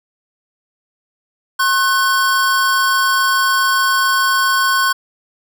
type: tone pair together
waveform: square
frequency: 1075.3 / 1500 Hz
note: C6 / F#6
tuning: +47 / +23 cents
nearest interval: tritone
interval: 576 cents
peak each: -16 dBFS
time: 1.59-4.93 s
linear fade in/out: 10 ms
effects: 8-bit